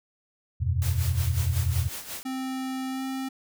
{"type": "chord", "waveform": "sine", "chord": "E suspended second", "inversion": "none", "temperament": "equal", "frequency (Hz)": [82.41, 92.5, 123.47], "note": ["E2", "F#2", "B2"], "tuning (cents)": [0, 0, 0], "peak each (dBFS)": [-26, -27, -28], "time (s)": [0.6, 1.89], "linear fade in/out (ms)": 20}
{"type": "noise with tremolo", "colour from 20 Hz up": "white", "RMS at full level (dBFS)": -35, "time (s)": [0.82, 2.23], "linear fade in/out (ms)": 0, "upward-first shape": "sine", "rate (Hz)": 5.5, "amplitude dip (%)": 65}
{"type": "tone with pitch glide", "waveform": "square", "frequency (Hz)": [261.6, 264.6], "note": ["C4", "C4"], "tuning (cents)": [0, 20], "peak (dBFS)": -30, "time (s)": [2.25, 3.29], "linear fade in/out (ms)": 10, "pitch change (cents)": 20, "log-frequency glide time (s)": [2.89, 3.03]}
{"effects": []}